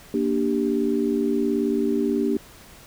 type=chord; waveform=sine; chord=G minor; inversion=first; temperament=just; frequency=235.2 / 294 / 392 Hz; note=Bb3 / D4 / G4; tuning=+16 / +2 / 0 cents; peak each=-24 dBFS; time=0.14-2.37 s; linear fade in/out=2 ms; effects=pink hiss -47 dBFS RMS until 2.86 s